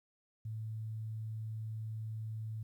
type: tone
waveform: sine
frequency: 110 Hz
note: A2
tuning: in tune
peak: -38 dBFS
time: 0.45-2.63 s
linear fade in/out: 5 ms
effects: 12-bit